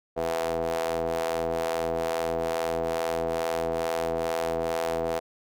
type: ring-modulated tone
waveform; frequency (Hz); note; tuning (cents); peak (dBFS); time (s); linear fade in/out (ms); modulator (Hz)
sawtooth; 82.41; E2; 0; -19; 0.16-5.2; 20; 578
effects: none